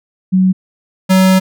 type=tone pair in turn; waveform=sine / square; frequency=186.8 / 188.1 Hz; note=F#3 / F#3; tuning=+17 / +29 cents; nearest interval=unison; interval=12 cents; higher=second; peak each=-7 dBFS; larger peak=neither; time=0.32-0.53 / 1.09-1.4 s; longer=second; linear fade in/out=20 ms; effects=none